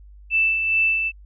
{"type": "tone with tremolo", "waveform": "sine", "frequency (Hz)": 2648, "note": "E7", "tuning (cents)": 7, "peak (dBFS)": -15, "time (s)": [0.3, 1.12], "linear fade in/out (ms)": 50, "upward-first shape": "sine", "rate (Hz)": 2.4, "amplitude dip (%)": 45, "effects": ["added 50 Hz sine -42 dBFS peak until 1.25 s"]}